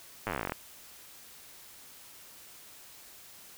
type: slowing click train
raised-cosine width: 0.5 ms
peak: -17 dBFS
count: 17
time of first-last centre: 0.27-0.521 s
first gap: 9 ms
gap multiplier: 1.07
effects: white hiss -52 dBFS RMS until 3.57 s